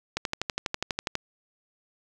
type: click train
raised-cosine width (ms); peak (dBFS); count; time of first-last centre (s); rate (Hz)
0.2; -10; 13; 0.17-1.154; 12.2
effects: none

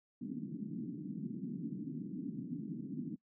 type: band-pass noise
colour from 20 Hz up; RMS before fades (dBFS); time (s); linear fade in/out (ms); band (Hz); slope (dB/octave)
white; -42; 0.21-3.16; 10; 150 to 290; 48
effects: noise-tail reverb RT60 0.1 s tail -23 dB re dry

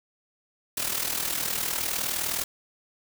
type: noise with amplitude modulation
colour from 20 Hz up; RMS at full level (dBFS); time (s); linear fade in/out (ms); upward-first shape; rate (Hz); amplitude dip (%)
white; -26; 0.77-2.44; 5; sine; 39.6; 65
effects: none

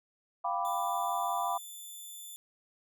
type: chord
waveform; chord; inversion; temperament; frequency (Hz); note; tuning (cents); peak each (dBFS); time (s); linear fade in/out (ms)
sine; G dominant seventh; third; equal; 698.5 / 784 / 987.8 / 1174.7; F5 / G5 / B5 / D6; 0 / 0 / 0 / 0; -34 / -36 / -34 / -36; 0.44-1.58; 10
type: tone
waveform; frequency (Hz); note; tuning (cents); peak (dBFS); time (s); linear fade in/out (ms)
5% pulse; 3520; A7; 0; -36; 0.65-2.36; 0
effects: none

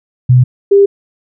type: tone pair in turn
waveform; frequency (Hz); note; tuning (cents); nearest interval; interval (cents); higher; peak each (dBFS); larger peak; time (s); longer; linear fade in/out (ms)
sine; 125.7 / 399.1; B2 / G4; +31 / +31; octave + minor sixth; 2000; second; -3; neither; 0.29-0.44 / 0.71-0.86; neither; 10
effects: none

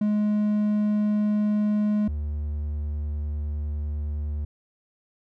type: tone pair in turn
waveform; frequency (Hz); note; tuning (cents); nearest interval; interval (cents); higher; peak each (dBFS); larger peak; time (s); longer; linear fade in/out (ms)
triangle; 209.8 / 74.18; G#3 / D2; +18 / +18; octave + tritone; 1800; first; -18 / -24; first; 0.01-2.08 / 2.08-4.45; second; 5
effects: none

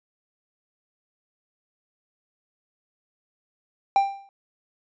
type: tone with exponential decay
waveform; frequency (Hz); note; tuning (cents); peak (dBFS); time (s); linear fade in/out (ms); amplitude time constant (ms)
triangle; 790; G5; +13; -11; 3.96-4.29; 1; 71
effects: resampled to 16000 Hz

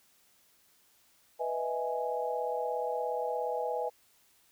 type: chord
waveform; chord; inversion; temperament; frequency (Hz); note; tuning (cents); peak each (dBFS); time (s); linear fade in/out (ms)
sine; E major seventh; second; equal; 493.9 / 622.3 / 659.3 / 830.6; B4 / D#5 / E5 / G#5; 0 / 0 / 0 / 0; -34 / -38 / -38 / -35; 1.39-3.9; 20
effects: white hiss -66 dBFS RMS until 4.51 s

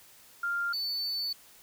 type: tone pair in turn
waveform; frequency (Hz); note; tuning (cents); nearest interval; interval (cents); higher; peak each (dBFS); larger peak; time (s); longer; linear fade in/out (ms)
sine / triangle; 1396.9 / 4497; F6 / C#8; 0 / +24; octave + minor sixth; 2024; second; -28 / -29; first; 0.43-0.73 / 0.73-1.33; second; 5
effects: white hiss -56 dBFS RMS until 1.62 s

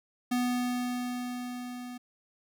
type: tone with level ramp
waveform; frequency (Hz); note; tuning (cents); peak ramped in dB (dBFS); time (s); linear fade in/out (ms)
square; 246.9; B3; 0; -26 to -40; 0.31-1.98; 10
effects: none

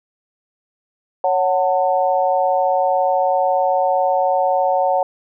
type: chord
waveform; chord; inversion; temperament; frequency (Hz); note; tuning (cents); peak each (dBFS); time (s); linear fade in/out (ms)
sine; F# minor; second; equal with one note detuned; 554.4 / 740 / 898; C#5 / F#5 / A5; 0 / 0 / +35; -18 / -17 / -21; 1.24-5.03; 2
effects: none

